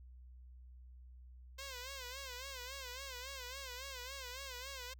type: tone with vibrato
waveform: 5% pulse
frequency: 520 Hz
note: C5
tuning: 11 cents flat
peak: -34 dBFS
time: 1.58-4.94 s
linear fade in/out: 10 ms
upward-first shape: sine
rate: 3.6 Hz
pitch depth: 110 cents each way
effects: added 62 Hz sine -53 dBFS peak until 4.99 s